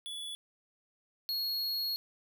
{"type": "tone pair in turn", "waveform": "square", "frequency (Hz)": [3424, 4314], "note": ["A7", "C#8"], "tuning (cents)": [-48, -48], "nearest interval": "major third", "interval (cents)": 400, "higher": "second", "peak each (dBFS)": [-39, -32], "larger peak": "second", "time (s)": [[0.06, 0.35], [1.29, 1.96]], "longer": "second", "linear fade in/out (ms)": 0, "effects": []}